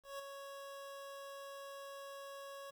25% pulse tone with ADSR envelope, 554.4 Hz, C#5, in tune, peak -38 dBFS, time 0.03-2.71 s, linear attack 160 ms, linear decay 13 ms, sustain -6 dB, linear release 12 ms, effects 11-bit

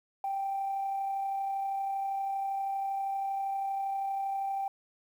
sine tone with amplitude modulation, 784 Hz, G5, in tune, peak -28 dBFS, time 0.24-4.68 s, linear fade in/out 2 ms, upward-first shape sine, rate 32.6 Hz, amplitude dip 25%, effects tanh soft clip ceiling -25 dBFS + 10-bit

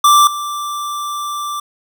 square tone with level steps, 1174.7 Hz, D6, in tune, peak -7 / -21 dBFS, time 0.04-1.6 s, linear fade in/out 5 ms, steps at 0.27 s, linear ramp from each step 2 ms, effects none

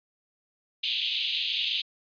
white band-pass noise, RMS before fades -29 dBFS, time 0.83-1.82 s, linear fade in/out 10 ms, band 2700 to 3900 Hz, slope 48 dB/octave, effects resampled to 11025 Hz

